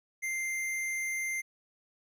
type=tone; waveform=square; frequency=2093 Hz; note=C7; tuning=in tune; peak=-32 dBFS; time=0.22-1.42 s; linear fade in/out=20 ms; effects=resampled to 32000 Hz + 12-bit

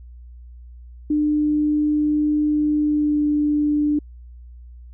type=tone with pitch glide; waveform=sine; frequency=299.7 to 296.4 Hz; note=D4 to D4; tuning=+35 to +16 cents; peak=-16 dBFS; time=1.1-3.99 s; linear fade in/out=5 ms; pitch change=-19 cents; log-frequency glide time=2.78-3.24 s; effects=added 60 Hz sine -38 dBFS peak until 4.93 s

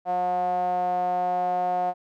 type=tone with band-pass filter; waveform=sawtooth; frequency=179.9 Hz; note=F#3; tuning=48 cents flat; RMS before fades=-25 dBFS; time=0.05-1.94 s; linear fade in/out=50 ms; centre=720 Hz; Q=7.8; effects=none

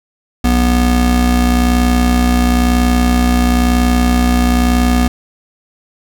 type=tone pair together; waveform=square; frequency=61 / 244 Hz; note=B1 / B3; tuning=-21 / -21 cents; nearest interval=2 octaves; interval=2400 cents; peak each=-13 dBFS; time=0.44-5.08 s; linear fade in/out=5 ms; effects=none

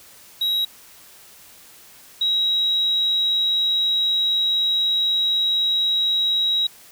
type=tone pair in turn; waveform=triangle / sine; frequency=3841 / 3841 Hz; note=B7 / B7; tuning=-49 / -49 cents; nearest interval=unison; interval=0 cents; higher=neither; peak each=-17 dBFS; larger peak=neither; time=0.41-0.65 / 2.21-6.67 s; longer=second; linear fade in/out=5 ms; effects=white hiss -47 dBFS RMS until 6.91 s

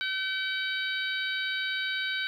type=harmonic tone; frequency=764 Hz; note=G5; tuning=45 cents flat; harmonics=2 / 3 / 4 / 5 / 6; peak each=-31 / -36 / -37 / -35 / -42 dBFS; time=0.01-2.27 s; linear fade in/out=0 ms; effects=10-bit

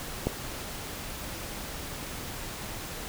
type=click; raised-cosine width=2 ms; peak=-12 dBFS; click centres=0.27 s; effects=pink hiss -38 dBFS RMS until 3.08 s

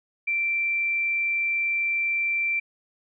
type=tone; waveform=sine; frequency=2349 Hz; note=D7; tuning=in tune; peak=-22 dBFS; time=0.27-2.6 s; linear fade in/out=10 ms; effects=none

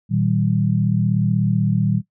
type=tone cluster; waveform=sine; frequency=116.5 / 157.3 / 193.3 Hz; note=A#2 / D#3 / G3; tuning=-1 / +19 / -24 cents; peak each=-20 dBFS; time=0.09-2.02 s; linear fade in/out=50 ms; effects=noise-tail reverb RT60 0.1 s tail -17 dB re dry

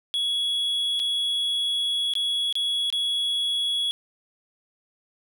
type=tone with dropouts; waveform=triangle; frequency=3358 Hz; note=G#7; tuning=18 cents sharp; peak=-21 dBFS; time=0.14-3.91 s; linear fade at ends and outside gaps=0 ms; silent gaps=0.994-0.999 / 2.137-2.153 / 2.526-2.554 / 2.902-2.926 s; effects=none

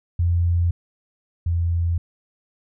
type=tone pair in turn; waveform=sine; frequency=86.2 / 85.06 Hz; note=F2 / F2; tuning=-22 / -45 cents; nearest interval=unison; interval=23 cents; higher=first; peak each=-16 / -18 dBFS; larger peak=first; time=0.19-0.71 / 1.46-1.98 s; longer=neither; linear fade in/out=5 ms; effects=none

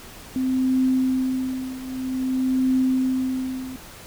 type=tone with tremolo; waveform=sine; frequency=259.3 Hz; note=C4; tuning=15 cents flat; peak=-16 dBFS; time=0.36-3.76 s; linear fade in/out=0 ms; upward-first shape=triangle; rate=0.52 Hz; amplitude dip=85%; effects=pink hiss -42 dBFS RMS until 4.06 s

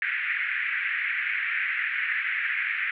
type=band-pass noise; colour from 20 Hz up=white; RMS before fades=-28 dBFS; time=0.02-2.91 s; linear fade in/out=2 ms; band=1600 to 2300 Hz; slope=48 dB/octave; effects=none

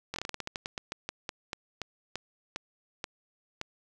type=slowing click train; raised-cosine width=0.2 ms; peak=-17 dBFS; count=21; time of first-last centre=0.14-3.614 s; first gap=21 ms; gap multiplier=1.19; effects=none

